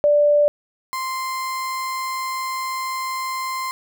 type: tone pair in turn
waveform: sine / 35% pulse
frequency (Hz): 587.3 / 1044.5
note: D5 / C6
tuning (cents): 0 / -3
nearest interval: minor seventh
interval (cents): 997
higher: second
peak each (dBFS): -12 / -22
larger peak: first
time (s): 0.04-0.48 / 0.93-3.71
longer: second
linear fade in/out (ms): 0
effects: none